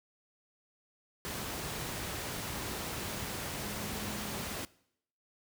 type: tone in noise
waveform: sine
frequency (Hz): 207.7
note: G#3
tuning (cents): 0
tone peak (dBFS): -44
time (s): 3.64-4.39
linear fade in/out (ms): 0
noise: pink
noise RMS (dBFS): -38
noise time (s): 1.25-4.65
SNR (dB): -9
effects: noise-tail reverb RT60 0.7 s tail -21 dB re dry + high-pass 60 Hz 12 dB/octave